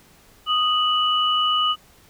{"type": "tone pair together", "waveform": "sine", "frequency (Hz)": [1242, 2954], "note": ["D#6", "F#7"], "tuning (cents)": [-3, -3], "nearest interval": "octave + minor third", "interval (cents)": 1500, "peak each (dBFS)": [-20, -20], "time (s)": [0.46, 1.76], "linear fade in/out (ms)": 50, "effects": ["pink hiss -53 dBFS RMS until 2.09 s"]}